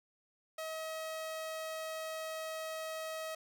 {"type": "tone", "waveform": "sawtooth", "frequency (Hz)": 637, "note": "D#5", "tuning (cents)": 41, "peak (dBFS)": -35, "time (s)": [0.58, 3.35], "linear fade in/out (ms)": 5, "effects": []}